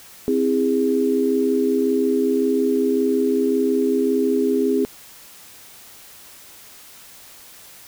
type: chord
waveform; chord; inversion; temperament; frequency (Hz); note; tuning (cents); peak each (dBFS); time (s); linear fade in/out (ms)
sine; C augmented; none; just; 261.6 / 327 / 408.8; C4 / E4 / G#4; 0 / -14 / -27; -20 / -24 / -19; 0.28-4.85; 0
effects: white hiss -44 dBFS RMS until 7.87 s